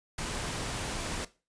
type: noise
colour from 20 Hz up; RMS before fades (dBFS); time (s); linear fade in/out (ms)
pink; -35; 0.18-1.25; 5
effects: noise-tail reverb RT60 0.3 s tail -17 dB re dry + resampled to 22050 Hz

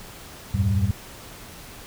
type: tone cluster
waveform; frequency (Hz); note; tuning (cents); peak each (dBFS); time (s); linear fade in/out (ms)
sine; 82.6 / 96.2 / 112.7 / 194.5; E2 / G2 / A2 / G3; +4 / -32 / +42 / -13; -27 / -21 / -25 / -27; 0.54-0.91; 5
effects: pink hiss -42 dBFS RMS until 1.86 s

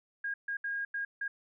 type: tone bursts at uneven times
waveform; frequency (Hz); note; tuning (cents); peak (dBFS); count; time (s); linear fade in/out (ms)
sine; 1628; G#6; -35; -32; 5; 0.24-0.34 / 0.48-0.57 / 0.64-0.85 / 0.94-1.05 / 1.21-1.28; 5
effects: none

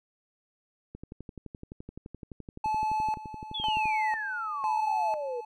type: click train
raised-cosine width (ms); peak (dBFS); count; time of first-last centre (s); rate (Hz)
3; -28; 35; 0.95-3.856; 11.7
type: tone with tremolo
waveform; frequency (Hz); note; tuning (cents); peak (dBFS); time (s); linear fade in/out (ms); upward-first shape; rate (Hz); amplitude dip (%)
triangle; 864; A5; -32; -24; 2.64-5.45; 5; square; 1; 80
type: exponential sweep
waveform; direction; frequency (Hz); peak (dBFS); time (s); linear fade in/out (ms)
sine; down; 3491 to 466.2; -31; 3.54-5.41; 10
effects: none

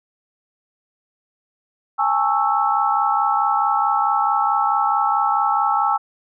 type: chord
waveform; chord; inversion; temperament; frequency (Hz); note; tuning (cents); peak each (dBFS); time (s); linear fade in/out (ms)
sine; A major seventh; third; equal with one note detuned; 815.4 / 880 / 1108.7 / 1318.5; G#5 / A5 / C#6 / E6; -32 / 0 / 0 / 0; -20 / -22 / -24 / -20; 1.98-5.98; 20
effects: none

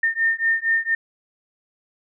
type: beating tone pair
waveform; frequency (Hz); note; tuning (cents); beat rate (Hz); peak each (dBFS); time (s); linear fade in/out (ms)
sine; 1815 / 1819.3; A#6 / A#6; -47 / -43; 4.3; -21; 0.03-0.95; 5
effects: none

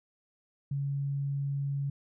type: tone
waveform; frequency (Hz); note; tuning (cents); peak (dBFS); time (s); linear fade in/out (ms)
sine; 140; C#3; +18; -29; 0.71-1.9; 5
effects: none

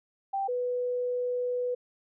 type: tone pair in turn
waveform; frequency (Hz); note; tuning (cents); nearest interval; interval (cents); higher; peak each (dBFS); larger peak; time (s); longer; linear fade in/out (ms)
sine; 784 / 493.9; G5 / B4; 0 / 0; minor sixth; 800; first; -27; neither; 0.33-0.48 / 0.48-1.75; second; 10
effects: none

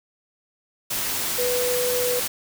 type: tone in noise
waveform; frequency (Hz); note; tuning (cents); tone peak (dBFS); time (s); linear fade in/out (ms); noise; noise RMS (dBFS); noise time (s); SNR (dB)
sine; 493.9; B4; 0; -22; 1.38-2.2; 10; white; -26; 0.9-2.28; +1
effects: none

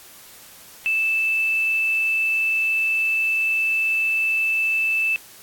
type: tone with quantisation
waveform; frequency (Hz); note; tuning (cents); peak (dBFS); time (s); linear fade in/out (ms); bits
sine; 2637; E7; 0; -18; 0.86-5.16; 0; 7
effects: white hiss -45 dBFS RMS until 5.42 s + AAC 64 kbps

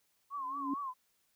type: tone with vibrato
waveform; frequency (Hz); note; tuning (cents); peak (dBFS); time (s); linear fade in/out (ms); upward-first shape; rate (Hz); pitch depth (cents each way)
sine; 1081; C#6; -44; -36; 0.3-0.94; 50; triangle; 4.5; 130
type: tone with exponential growth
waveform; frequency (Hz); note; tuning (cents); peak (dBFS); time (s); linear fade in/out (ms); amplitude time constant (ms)
sine; 278.9; C#4; +11; -30; 0.37-0.74; 5; 80
effects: white hiss -75 dBFS RMS until 1.35 s

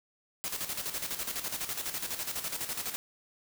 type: noise with tremolo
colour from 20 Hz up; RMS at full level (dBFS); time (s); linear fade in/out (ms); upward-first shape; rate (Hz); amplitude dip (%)
white; -34; 0.44-2.96; 0; square; 12; 60
effects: none

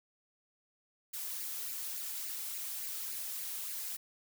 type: noise with flanger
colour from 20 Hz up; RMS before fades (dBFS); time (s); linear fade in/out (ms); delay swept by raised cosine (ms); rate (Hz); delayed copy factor
blue; -40; 1.13-3.97; 10; 0.42 to 2.42; 3.5; +0.5
effects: none

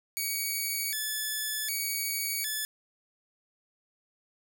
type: tone with vibrato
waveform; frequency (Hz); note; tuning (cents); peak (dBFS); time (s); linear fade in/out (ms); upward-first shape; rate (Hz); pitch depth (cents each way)
5% pulse; 1975.5; B6; 0; -20; 0.17-2.65; 0; square; 0.66; 230
effects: none

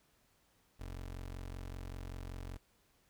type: tone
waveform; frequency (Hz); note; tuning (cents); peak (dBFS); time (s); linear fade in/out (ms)
25% pulse; 45.21; F#1; -39; -39; 0.79-2.58; 20
effects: pink hiss -72 dBFS RMS until 3.09 s

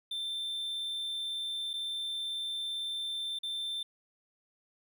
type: tone with dropouts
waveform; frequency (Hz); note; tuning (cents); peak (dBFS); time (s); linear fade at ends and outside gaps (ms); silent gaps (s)
triangle; 3561; A7; +20; -32; 0.11-3.83; 5; 1.733-1.737 / 3.389-3.432
effects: none

